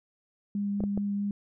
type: tone with vibrato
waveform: sine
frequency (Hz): 202.2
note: G#3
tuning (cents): -46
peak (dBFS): -27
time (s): 0.55-1.31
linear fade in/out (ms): 2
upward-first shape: triangle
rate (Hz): 4.7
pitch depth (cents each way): 10
type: clicks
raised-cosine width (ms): 2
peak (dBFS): -20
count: 3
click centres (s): 0.805 / 0.838 / 0.976
effects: none